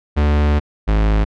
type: tone pair in turn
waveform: 45% pulse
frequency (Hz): 73.8 / 52.59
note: D2 / G#1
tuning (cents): +9 / +22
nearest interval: tritone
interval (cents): 587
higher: first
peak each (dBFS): -12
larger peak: neither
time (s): 0.16-0.6 / 0.87-1.25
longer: first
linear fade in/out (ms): 20
effects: low-pass 3000 Hz 12 dB/octave